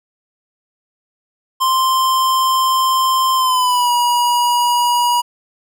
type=tone with pitch glide; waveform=square; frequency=1046 to 964.7 Hz; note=C6 to B5; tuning=-1 to -41 cents; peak=-13 dBFS; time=1.6-5.22 s; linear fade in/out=20 ms; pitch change=-140 cents; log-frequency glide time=3.35-3.91 s; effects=none

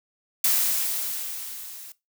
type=noise with level ramp; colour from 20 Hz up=blue; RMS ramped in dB=-20 to -42 dBFS; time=0.44-1.92 s; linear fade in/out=2 ms; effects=noise-tail reverb RT60 0.2 s tail -18 dB re dry

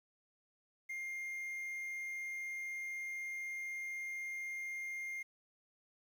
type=tone with quantisation; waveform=triangle; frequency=2116 Hz; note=C7; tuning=19 cents sharp; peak=-38 dBFS; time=0.89-5.23 s; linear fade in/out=10 ms; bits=11; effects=none

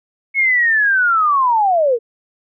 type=linear sweep; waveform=sine; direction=down; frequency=2204 to 440 Hz; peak=-11 dBFS; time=0.34-1.99 s; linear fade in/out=50 ms; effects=none

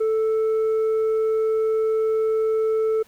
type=tone with tanh clipping; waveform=triangle; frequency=440 Hz; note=A4; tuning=in tune; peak=-19 dBFS; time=0-3.03 s; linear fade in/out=10 ms; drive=8 dB; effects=pink hiss -55 dBFS RMS until 3.07 s

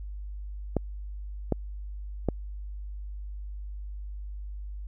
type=clicks; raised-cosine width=2 ms; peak=-11 dBFS; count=3; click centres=0.767 / 1.523 / 2.287 s; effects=added 50 Hz sine -35 dBFS peak until 4.87 s

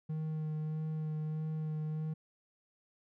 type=tone with vibrato; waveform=triangle; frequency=155.56 Hz; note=D#3; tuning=in tune; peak=-32 dBFS; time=0.09-2.14 s; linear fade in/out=10 ms; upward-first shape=sine; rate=1.6 Hz; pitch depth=15 cents each way; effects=none

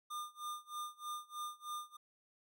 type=tone with tremolo; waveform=square; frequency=1206 Hz; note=D6; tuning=46 cents sharp; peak=-40 dBFS; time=0.1-1.97 s; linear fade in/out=10 ms; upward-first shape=sine; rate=3.2 Hz; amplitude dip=95%; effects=none

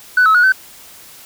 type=tone with pitch steps; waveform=sine; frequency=1492 / 1293 / 1454 / 1530 Hz; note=F#6 / E6 / F#6 / G6; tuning=+14 / -34 / -31 / -42 cents; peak=-6 dBFS; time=0.17-0.522 s; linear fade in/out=5 ms; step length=88 ms; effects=tanh soft clip ceiling -5 dBFS + white hiss -40 dBFS RMS until 1.25 s

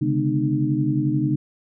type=tone cluster; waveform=sine; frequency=134.7 / 146 / 209.3 / 251.6 / 305.3 Hz; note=C#3 / D3 / G#3 / B3 / D#4; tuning=-49 / -10 / +14 / +32 / -33 cents; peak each=-23 / -26 / -29 / -29 / -22 dBFS; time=0.01-1.36 s; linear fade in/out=10 ms; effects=none

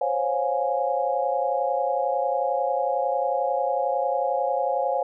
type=chord; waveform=sine; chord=Db major seventh; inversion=third; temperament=equal with one note detuned; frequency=523.3 / 554.4 / 709.4 / 830.6 Hz; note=C5 / Db5 / F5 / Ab5; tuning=0 / 0 / +27 / 0 cents; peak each=-27 dBFS; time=0.01-5.03 s; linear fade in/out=5 ms; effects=none

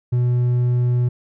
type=tone with hard clipping; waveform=sine; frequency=122.8 Hz; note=B2; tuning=9 cents flat; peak=-16 dBFS; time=0.12-1.09 s; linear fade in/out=10 ms; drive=3 dB; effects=none

